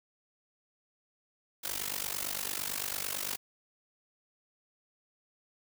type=noise with amplitude modulation; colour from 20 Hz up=white; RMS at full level=-32 dBFS; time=1.63-3.37 s; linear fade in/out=20 ms; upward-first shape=sine; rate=48.9 Hz; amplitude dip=90%; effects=none